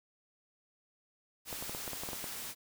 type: noise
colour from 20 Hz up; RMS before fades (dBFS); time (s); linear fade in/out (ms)
white; -42; 1.45-2.55; 50
type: clicks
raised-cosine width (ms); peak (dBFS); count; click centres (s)
1; -27; 10; 1.528 / 1.625 / 1.695 / 1.749 / 1.878 / 1.933 / 2.035 / 2.089 / 2.132 / 2.242
effects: none